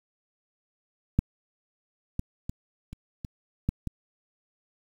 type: clicks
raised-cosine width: 5 ms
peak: -8 / -16 / -20 / -27 / -23 / -12 / -18 dBFS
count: 7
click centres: 1.19 / 2.194 / 2.495 / 2.93 / 3.248 / 3.69 / 3.873 s
effects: 8-bit

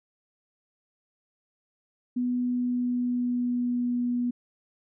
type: tone with pitch glide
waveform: sine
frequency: 246.9 to 243.6 Hz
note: B3 to B3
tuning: 0 to -24 cents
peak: -24 dBFS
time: 2.16-4.31 s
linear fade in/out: 10 ms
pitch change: -24 cents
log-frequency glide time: 2.43-3.99 s
effects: none

